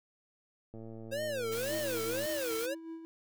click train, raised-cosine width 2 ms, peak -34 dBFS, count 171, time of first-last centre 0.74-2.258 s, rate 112 Hz
square tone with vibrato, 523.3 Hz, C5, in tune, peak -34 dBFS, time 1.11-2.75 s, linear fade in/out 20 ms, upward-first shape sine, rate 1.9 Hz, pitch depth 280 cents each way
white noise, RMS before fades -42 dBFS, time 1.51-2.67 s, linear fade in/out 20 ms
triangle tone with tremolo, 327 Hz, E4, 14 cents flat, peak -37 dBFS, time 1.69-3.05 s, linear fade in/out 0 ms, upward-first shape sine, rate 5.1 Hz, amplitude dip 55%
effects none

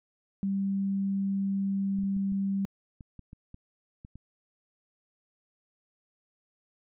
sine tone, 196 Hz, G3, in tune, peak -26 dBFS, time 0.43-2.65 s, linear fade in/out 0 ms
clicks, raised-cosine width 5 ms, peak -33 dBFS, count 11, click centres 1.988 / 2.036 / 2.166 / 2.321 / 2.651 / 3.008 / 3.193 / 3.331 / 3.544 / 4.049 / 4.156 s
effects none

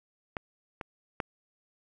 clicks, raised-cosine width 0.5 ms, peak -18 / -21 / -15 dBFS, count 3, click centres 0.368 / 0.812 / 1.202 s, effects none

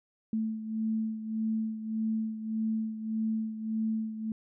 sine beating tone pair, 220 / 221.7 Hz, A3 / A3, 0 / +13 cents, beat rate 1.7 Hz, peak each -30 / -36 dBFS, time 0.33-4.32 s, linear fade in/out 2 ms, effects none

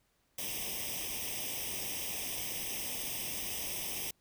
white noise with comb filter, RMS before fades -38 dBFS, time 0.38-4.11 s, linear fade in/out 5 ms, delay 0.35 ms, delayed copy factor +0.95, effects pink hiss -74 dBFS RMS until 4.2 s

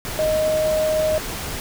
sine tone in noise, 622.3 Hz, D#5, in tune, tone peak -17 dBFS, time 0.19-1.18 s, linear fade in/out 0 ms, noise pink, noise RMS -29 dBFS, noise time 0.05-1.6 s, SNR +9 dB, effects none

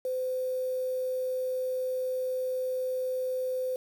sine tone with quantisation, 512 Hz, C5, 38 cents flat, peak -28 dBFS, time 0.05-3.76 s, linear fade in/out 2 ms, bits 8, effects none

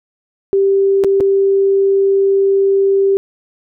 sine tone with dropouts, 392.1 Hz, G4, in tune, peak -9 dBFS, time 0.53-3.17 s, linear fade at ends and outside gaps 0 ms, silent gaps 1.038-1.045 / 1.202-1.207 s, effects none

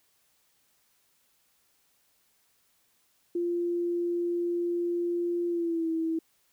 sine tone with pitch glide, 346.6 to 325.3 Hz, F4 to E4, -13 to -23 cents, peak -26 dBFS, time 3.35-6.19 s, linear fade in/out 5 ms, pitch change -110 cents, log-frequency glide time 5.48-5.89 s, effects white hiss -69 dBFS RMS until 6.52 s

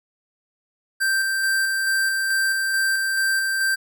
square tone with tremolo, 1568 Hz, G6, in tune, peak -19 dBFS, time 1-3.76 s, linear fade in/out 20 ms, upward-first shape square, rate 2.3 Hz, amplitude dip 25%, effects none

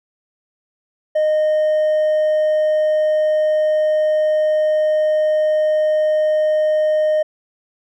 sine tone with hard clipping, 616 Hz, D#5, 17 cents flat, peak -14 dBFS, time 1.15-7.23 s, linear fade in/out 10 ms, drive 2 dB, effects none

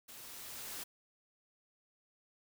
white noise with level ramp, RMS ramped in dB -52 to -43 dBFS, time 0.08-0.84 s, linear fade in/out 10 ms, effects none

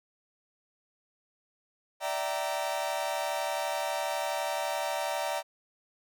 40% pulse chord, E half-diminished seventh, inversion third, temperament equal with one note detuned, 587.3 / 659.3 / 770.1 / 932.3 Hz, D5 / E5 / G5 / Bb5, 0 / 0 / -31 / 0 cents, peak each -34 / -35 / -35 / -35 dBFS, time 2-5.43 s, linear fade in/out 50 ms, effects none

